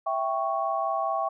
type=chord; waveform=sine; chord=C# diminished; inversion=first; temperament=equal; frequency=659.3 / 784 / 1108.7 Hz; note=E5 / G5 / C#6; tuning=0 / 0 / 0 cents; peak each=-29 dBFS; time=0.06-1.29 s; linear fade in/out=10 ms; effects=none